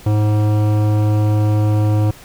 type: tone with hard clipping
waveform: sine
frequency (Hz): 105.7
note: G#2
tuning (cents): +31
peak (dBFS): -14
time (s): 0.06-2.11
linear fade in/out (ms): 5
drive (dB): 15
effects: added 50 Hz sine -49 dBFS peak until 2.24 s + pink hiss -41 dBFS RMS until 2.24 s